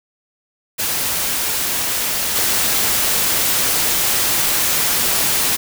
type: noise with level steps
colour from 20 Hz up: white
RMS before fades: -20 / -17 dBFS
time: 0.78-5.57 s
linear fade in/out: 20 ms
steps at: 2.35 s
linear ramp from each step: 10 ms
effects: none